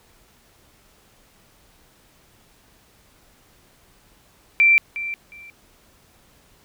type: tone with echo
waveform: sine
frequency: 2349 Hz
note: D7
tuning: in tune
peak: -11 dBFS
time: 4.6-4.78 s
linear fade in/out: 0 ms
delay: 360 ms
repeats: 2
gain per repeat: -14 dB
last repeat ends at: 5.5 s
effects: pink hiss -56 dBFS RMS until 6.64 s